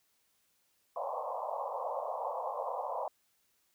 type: band-pass noise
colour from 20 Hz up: pink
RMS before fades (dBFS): -37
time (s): 0.96-3.08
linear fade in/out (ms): 2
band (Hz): 500 to 1100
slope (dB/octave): 96
effects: white hiss -74 dBFS RMS until 3.74 s